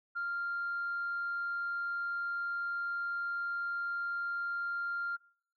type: tone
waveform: sine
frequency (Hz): 1394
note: F6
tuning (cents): -4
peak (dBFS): -32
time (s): 0.15-5.17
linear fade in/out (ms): 20
effects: noise-tail reverb RT60 0.6 s tail -23 dB re dry + tanh soft clip ceiling -29 dBFS